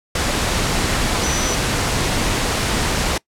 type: tone in noise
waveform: sine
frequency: 5950 Hz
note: F#8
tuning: 9 cents sharp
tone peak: -24 dBFS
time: 1.23-1.55 s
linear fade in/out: 5 ms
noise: pink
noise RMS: -19 dBFS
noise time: 0.15-3.18 s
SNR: -8 dB
effects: noise-tail reverb RT60 0.1 s tail -23 dB re dry + low-pass 9000 Hz 12 dB/octave